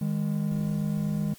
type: tone pair together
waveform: triangle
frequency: 156.2 / 204.3 Hz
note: D#3 / G#3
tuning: +7 / -28 cents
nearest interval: perfect fourth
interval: 465 cents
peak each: -26 dBFS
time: 0.01-1.34 s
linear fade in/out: 5 ms
effects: white hiss -53 dBFS RMS until 1.38 s + Opus 24 kbps